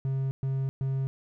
triangle tone bursts, 134.2 Hz, C3, 44 cents sharp, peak -24 dBFS, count 3, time 0.05-1.07 s, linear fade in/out 0 ms, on 260 ms, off 120 ms, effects none

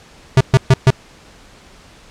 square tone bursts, 131.6 Hz, C3, 10 cents sharp, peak -6 dBFS, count 4, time 0.37-0.904 s, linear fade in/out 2 ms, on 36 ms, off 130 ms, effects pink hiss -44 dBFS RMS until 2.1 s + low-pass 7000 Hz 12 dB/octave

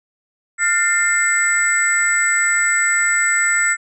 sine tone cluster, 1402 / 1793 / 2098 / 7850 Hz, F6 / A6 / C7 / B8, +6 / +32 / +4 / -11 cents, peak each -19 dBFS, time 0.58-3.77 s, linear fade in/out 50 ms, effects tanh soft clip ceiling -4 dBFS

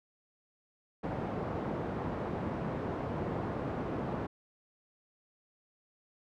pink band-pass noise, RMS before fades -36 dBFS, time 1.03-4.27 s, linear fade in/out 10 ms, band 110 to 880 Hz, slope 12 dB/octave, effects none

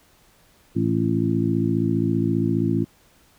harmonic tone with a mistuned harmonic, 55 Hz, A1, in tune, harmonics 2 / 3 / 4 / 5 / 6, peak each -25 / -25 / -25 / -25 / -25 dBFS, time 0.75-2.85 s, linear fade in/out 20 ms, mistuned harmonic 6, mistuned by +45 cents, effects pink hiss -57 dBFS RMS until 3.38 s

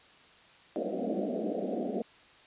pink band-pass noise, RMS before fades -33 dBFS, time 0.76-2.02 s, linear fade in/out 0 ms, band 190 to 710 Hz, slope 96 dB/octave, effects white hiss -57 dBFS RMS until 2.46 s + resampled to 8000 Hz

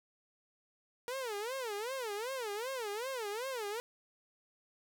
sawtooth tone with vibrato, 466.8 Hz, A#4, 2 cents sharp, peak -33 dBFS, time 1.08-3.8 s, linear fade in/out 0 ms, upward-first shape sine, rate 2.6 Hz, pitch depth 250 cents each way, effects none

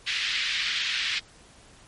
white band-pass noise, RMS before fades -28 dBFS, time 0.06-1.2 s, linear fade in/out 20 ms, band 1800 to 3900 Hz, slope 24 dB/octave, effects pink hiss -53 dBFS RMS until 1.87 s + MP3 48 kbps

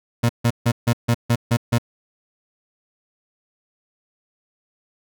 30% pulse tone bursts, 118 Hz, A#2, 22 cents sharp, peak -12 dBFS, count 8, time 0.23-1.784 s, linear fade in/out 10 ms, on 63 ms, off 150 ms, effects none

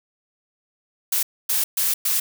blue noise bursts at uneven times, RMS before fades -21 dBFS, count 4, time 1.12-1.23 / 1.49-1.64 / 1.77-1.94 / 2.05-2.2 s, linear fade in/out 5 ms, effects none

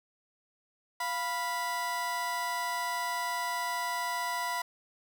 30% pulse tone pair together, 698.5 / 985 Hz, F5 / B5, 0 / -5 cents, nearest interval tritone, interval 595 cents, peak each -35 / -29 dBFS, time 1-4.62 s, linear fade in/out 5 ms, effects none

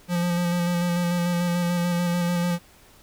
square tone with vibrato, 174.61 Hz, F3, in tune, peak -22 dBFS, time 0.08-2.59 s, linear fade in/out 50 ms, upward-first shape square, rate 6.8 Hz, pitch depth 18 cents each way, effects pink hiss -53 dBFS RMS until 3.02 s

